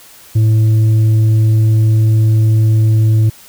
sine tone with tanh clipping, 109.7 Hz, A2, 5 cents flat, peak -8 dBFS, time 0.35-3.3 s, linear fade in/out 10 ms, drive 4 dB, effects white hiss -40 dBFS RMS until 3.48 s

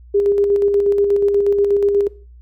sine tone with tremolo, 403.9 Hz, G#4, 48 cents flat, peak -11 dBFS, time 0.14-2.08 s, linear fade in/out 10 ms, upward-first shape square, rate 8.3 Hz, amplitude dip 35%, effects noise-tail reverb RT60 0.4 s tail -20 dB re dry + added 60 Hz sine -39 dBFS peak until 2.41 s

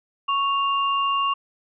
sine tone pair together, 1108.8 / 2794 Hz, C#6 / F7, 0 / 0 cents, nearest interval octave + major third, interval 1600 cents, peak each -20 / -27 dBFS, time 0.28-1.34 s, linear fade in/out 10 ms, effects none

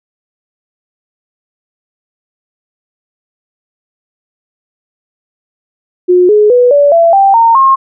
sine tone with pitch steps, 360 / 420.8 / 491.8 / 574.8 / 671.8 / 785.2 / 917.7 / 1072.6 Hz, F#4 / G#4 / B4 / D5 / E5 / G5 / A#5 / C6, -47 / +23 / -7 / -37 / +33 / +3 / -27 / +43 cents, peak -3 dBFS, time 6.08-7.76 s, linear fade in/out 20 ms, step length 210 ms, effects none

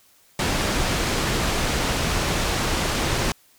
pink low-pass noise, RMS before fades -23 dBFS, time 0.39-3.32 s, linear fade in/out 2 ms, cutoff 7400 Hz, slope 12 dB/octave, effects white hiss -57 dBFS RMS until 3.58 s

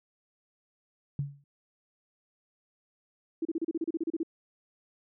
sine tone with exponential decay, 141.5 Hz, C#3, 36 cents sharp, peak -25 dBFS, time 1.19-1.44 s, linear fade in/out 2 ms, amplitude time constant 54 ms
sine tone bursts, 327.7 Hz, E4, 10 cents flat, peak -27 dBFS, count 13, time 3.42-4.232 s, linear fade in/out 5 ms, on 32 ms, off 33 ms
effects none

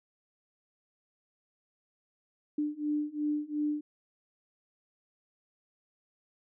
sine beating tone pair, 296.5 / 299.3 Hz, D4 / D4, +17 / +33 cents, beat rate 2.8 Hz, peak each -33 / -32 dBFS, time 2.58-3.81 s, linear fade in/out 5 ms, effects none

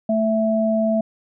sine tone pair together, 220.8 / 659.3 Hz, A3 / E5, +6 / 0 cents, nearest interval octave + perfect fifth, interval 1894 cents, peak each -19 dBFS, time 0.09-1.01 s, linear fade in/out 5 ms, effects none

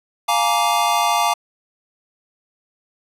square chord, Bb dominant seventh, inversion second, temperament just, 699.2 / 839.1 / 932.3 / 1165.4 Hz, F5 / Ab5 / Bb5 / D6, +2 / +18 / 0 / -14 cents, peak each -22 dBFS, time 0.28-1.34 s, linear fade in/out 10 ms, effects resampled to 32000 Hz

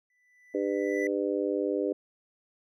triangle tone with exponential growth, 1985 Hz, B6, 8 cents sharp, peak -29 dBFS, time 0.1-1.07 s, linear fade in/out 2 ms, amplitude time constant 210 ms
harmonic tone, 100 Hz, G2, 35 cents sharp, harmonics 3 / 4 / 5 / 6, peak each -31 / -30 / -31 / -36 dBFS, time 0.54-1.93 s, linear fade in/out 10 ms
effects none

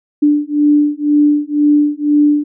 sine beating tone pair, 293.7 / 295.7 Hz, D4 / D4, 0 / +12 cents, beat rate 2 Hz, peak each -12 dBFS, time 0.22-2.44 s, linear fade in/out 10 ms, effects none

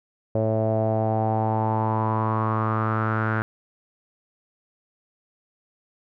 sawtooth tone with low-pass filter sweep, 110 Hz, A2, in tune, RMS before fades -23 dBFS, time 0.35-3.42 s, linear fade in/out 0 ms, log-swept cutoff 580 to 1500 Hz, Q 6.1, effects none

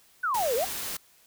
sine exponential two-way sweep, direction down then up, 1556 to 440 to 798 Hz, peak -24 dBFS, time 0.23-0.65 s, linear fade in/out 10 ms, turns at 0.55 s
white noise, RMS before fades -34 dBFS, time 0.34-0.97 s, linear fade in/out 5 ms
effects white hiss -60 dBFS RMS until 1.26 s

